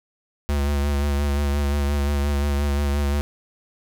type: tone with vibrato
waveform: square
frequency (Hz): 71.5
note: D2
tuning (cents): -46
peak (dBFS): -20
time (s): 0.49-3.21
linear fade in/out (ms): 0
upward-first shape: sine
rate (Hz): 5.7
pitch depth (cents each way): 33
effects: none